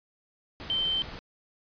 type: tone in noise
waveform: sine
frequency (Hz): 3108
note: G7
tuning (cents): -16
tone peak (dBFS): -25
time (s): 0.7-1.02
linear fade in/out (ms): 0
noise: pink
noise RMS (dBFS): -41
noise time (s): 0.6-1.19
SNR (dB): +13
effects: resampled to 11025 Hz